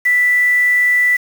sine tone with quantisation, 1975.5 Hz, B6, in tune, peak -10 dBFS, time 0.05-1.17 s, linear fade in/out 10 ms, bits 5, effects none

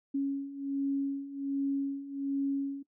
sine beating tone pair, 275.9 / 277.2 Hz, C#4 / C#4, -8 / 0 cents, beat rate 1.3 Hz, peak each -35 / -31 dBFS, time 0.14-2.83 s, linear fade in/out 10 ms, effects noise-tail reverb RT60 0.1 s tail -18 dB re dry

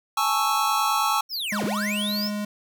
square chord, A major seventh, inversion third, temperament equal, 830.6 / 880 / 1108.7 / 1318.5 Hz, G#5 / A5 / C#6 / E6, 0 / 0 / 0 / 0 cents, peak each -28 / -28 / -26 / -26 dBFS, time 0.17-1.21 s, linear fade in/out 5 ms
square linear two-way sweep, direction down then up, 5588 to 122.9 to 5588 Hz, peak -27 dBFS, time 1.29-2.31 s, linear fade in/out 50 ms, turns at 1.64 s
square tone, 207.7 Hz, G#3, in tune, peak -27 dBFS, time 1.52-2.45 s, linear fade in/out 5 ms
effects none

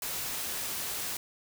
white noise, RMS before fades -35 dBFS, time 0.02-1.17 s, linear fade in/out 2 ms, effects none

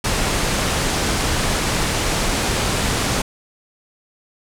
pink low-pass noise, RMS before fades -20 dBFS, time 0.04-3.22 s, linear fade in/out 5 ms, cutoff 10000 Hz, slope 24 dB/octave, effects none

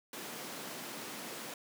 pink high-pass noise, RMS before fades -44 dBFS, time 0.13-1.54 s, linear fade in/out 2 ms, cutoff 180 Hz, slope 24 dB/octave, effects none

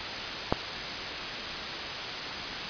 click, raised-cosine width 1 ms, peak -8 dBFS, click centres 0.525 s, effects white hiss -33 dBFS RMS until 2.69 s + resampled to 11025 Hz

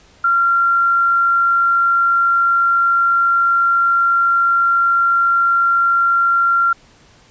sine tone, 1377 Hz, F6, 25 cents flat, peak -11 dBFS, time 0.24-6.73 s, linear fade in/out 5 ms, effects pink hiss -49 dBFS RMS until 7.3 s + resampled to 16000 Hz

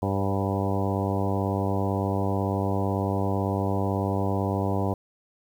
harmonic tone with a mistuned harmonic, 98 Hz, G2, in tune, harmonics 1 / 2 / 3 / 4 / 5 / 6 / 7 / 8 / 9 / 10, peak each -27 / -30 / -32 / -33 / -34 / -35 / -35 / -36 / -37 / -37 dBFS, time 0.02-4.94 s, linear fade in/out 5 ms, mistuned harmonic 6, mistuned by -25 cents, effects 9-bit

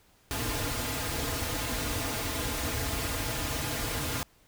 pink noise with comb filter, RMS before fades -32 dBFS, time 0.31-4.23 s, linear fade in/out 0 ms, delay 5.3 ms, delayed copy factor -0.95, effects pink hiss -63 dBFS RMS until 4.47 s

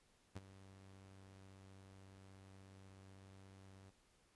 sawtooth tone with ADSR envelope, 96.4 Hz, G2, 28 cents flat, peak -40 dBFS, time 0.35-3.91 s, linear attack 15 ms, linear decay 27 ms, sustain -15 dB, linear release 21 ms, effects pink hiss -74 dBFS RMS until 4.35 s + resampled to 24000 Hz

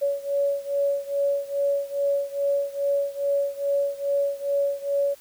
sine beating tone pair, 562 / 564.4 Hz, C#5 / C#5, +24 / +31 cents, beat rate 2.4 Hz, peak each -24 / -26 dBFS, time 0.01-5.15 s, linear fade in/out 20 ms, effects white hiss -52 dBFS RMS until 5.2 s

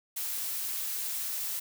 blue noise, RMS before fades -34 dBFS, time 0.16-1.6 s, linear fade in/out 10 ms, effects none

